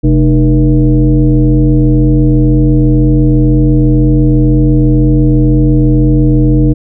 sine tone with frequency modulation, 130 Hz, C3, 11 cents flat, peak -4 dBFS, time 0.03-6.74 s, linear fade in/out 20 ms, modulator 174 Hz, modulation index 1.3, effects none

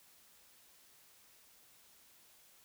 silence, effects white hiss -64 dBFS RMS until 2.64 s

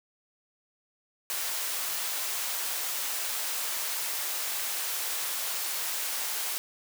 white high-pass noise, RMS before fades -32 dBFS, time 1.3-6.58 s, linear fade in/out 0 ms, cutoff 570 Hz, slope 12 dB/octave, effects none

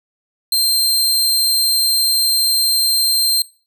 sawtooth tone, 4159 Hz, C8, 11 cents flat, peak -10 dBFS, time 0.52-3.42 s, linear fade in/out 2 ms, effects noise-tail reverb RT60 0.4 s tail -21 dB re dry

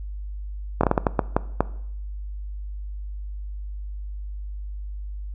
slowing click train, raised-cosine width 1 ms, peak -3 dBFS, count 9, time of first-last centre 0.81-1.606 s, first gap 24 ms, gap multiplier 1.39, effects noise-tail reverb RT60 0.7 s tail -18 dB re dry + added 50 Hz sine -30 dBFS peak until 5.34 s

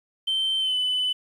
sine tone with pitch glide, 3107 to 3006 Hz, G7 to F#7, -16 to +27 cents, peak -20 dBFS, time 0.27-1.13 s, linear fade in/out 10 ms, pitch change -57 cents, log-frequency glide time 0.59-0.76 s, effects tanh soft clip ceiling -19 dBFS + 9-bit

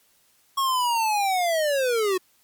square linear sweep, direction down, 1103 to 360 Hz, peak -21 dBFS, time 0.57-2.18 s, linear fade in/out 10 ms, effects white hiss -62 dBFS RMS until 2.43 s + MP3 96 kbps

